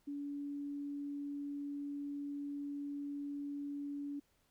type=tone; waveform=sine; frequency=285.8 Hz; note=D4; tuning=47 cents flat; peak=-39 dBFS; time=0.07-4.2 s; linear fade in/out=10 ms; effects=pink hiss -75 dBFS RMS until 4.5 s